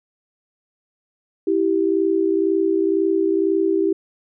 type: tone pair together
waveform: sine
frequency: 327.7 / 389.7 Hz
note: E4 / G4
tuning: -10 / -10 cents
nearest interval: minor third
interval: 300 cents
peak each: -19 / -18 dBFS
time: 1.47-3.93 s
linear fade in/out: 5 ms
effects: none